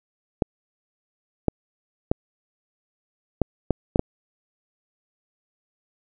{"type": "clicks", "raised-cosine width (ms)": 2, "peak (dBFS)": -5, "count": 7, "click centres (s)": [0.422, 1.483, 2.115, 3.417, 3.707, 3.959, 3.994], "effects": []}